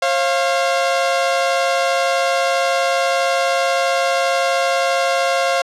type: tone pair together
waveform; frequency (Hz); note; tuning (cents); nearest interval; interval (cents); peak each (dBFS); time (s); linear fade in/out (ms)
sawtooth; 538.6 / 694; C#5 / F5; -50 / -11; major third; 439; -14; 0.02-5.62; 5
effects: low-pass 7000 Hz 12 dB/octave